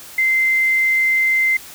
sine tone with quantisation, 2078 Hz, C7, 12 cents flat, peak -13 dBFS, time 0.18-1.57 s, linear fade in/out 5 ms, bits 7, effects white hiss -38 dBFS RMS until 1.74 s

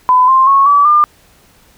sine tone with pitch steps, 1007 / 1052.2 / 1099.4 / 1148.7 / 1200.3 Hz, B5 / C6 / C#6 / D6 / D6, +33 / +9 / -15 / -39 / +37 cents, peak -5 dBFS, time 0.09-1.04 s, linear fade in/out 0 ms, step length 190 ms, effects pink hiss -48 dBFS RMS until 1.77 s

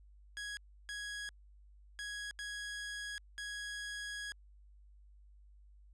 sawtooth tone bursts at uneven times, 1661.2 Hz, G#6, in tune, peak -37 dBFS, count 5, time 0.37-0.57 / 0.89-1.29 / 1.99-2.31 / 2.39-3.18 / 3.38-4.32 s, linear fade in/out 0 ms, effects added 50 Hz sine -57 dBFS peak until 5.93 s + resampled to 22050 Hz

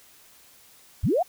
sine linear sweep, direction up, 45.36 to 773 Hz, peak -19 dBFS, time 1.03-1.23 s, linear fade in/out 10 ms, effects white hiss -54 dBFS RMS until 1.28 s

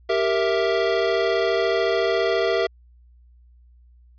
square chord, E diminished, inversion first, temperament equal, 392 / 466.2 / 659.3 Hz, G4 / Bb4 / E5, 0 / 0 / 0 cents, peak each -24 dBFS, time 0.09-2.67 s, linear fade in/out 10 ms, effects added 60 Hz sine -49 dBFS peak until 4.18 s + resampled to 11025 Hz

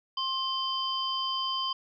sine tone cluster, 1059 / 3100 / 4849 Hz, C6 / G7 / D#8, +21 / -20 / -45 cents, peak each -32 / -31 / -36 dBFS, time 0.17-1.73 s, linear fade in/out 5 ms, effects none

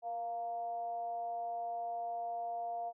sine tone with frequency modulation, 698.5 Hz, F5, in tune, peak -36 dBFS, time 0.02-2.93 s, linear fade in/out 50 ms, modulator 225 Hz, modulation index 0.35, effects none

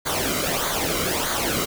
pink noise with flanger, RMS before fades -24 dBFS, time 0.05-1.66 s, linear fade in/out 20 ms, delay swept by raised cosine 0.37 to 1.18 ms, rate 1.6 Hz, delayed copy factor -0.7, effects none

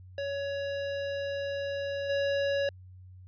square tone with level steps, 560 Hz, C#5, 18 cents sharp, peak -32 / -27 dBFS, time 0.18-2.69 s, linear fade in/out 2 ms, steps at 2.09 s, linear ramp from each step 10 ms, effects added 92 Hz sine -47 dBFS peak until 3.27 s + resampled to 11025 Hz

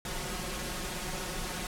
pink noise with comb filter, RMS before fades -36 dBFS, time 0.05-1.67 s, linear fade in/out 2 ms, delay 5.5 ms, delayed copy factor +0.75, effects low-pass 12000 Hz 12 dB/octave

